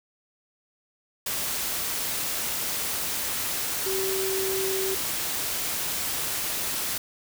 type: tone in noise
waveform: sine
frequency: 383.7 Hz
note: G4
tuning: 37 cents flat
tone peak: -27 dBFS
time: 3.86-4.95 s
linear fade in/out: 5 ms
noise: white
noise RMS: -29 dBFS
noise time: 1.26-6.98 s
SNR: -1 dB
effects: none